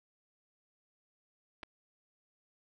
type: clicks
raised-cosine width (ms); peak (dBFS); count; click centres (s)
0.3; -28; 2; 1.631 / 1.634
effects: none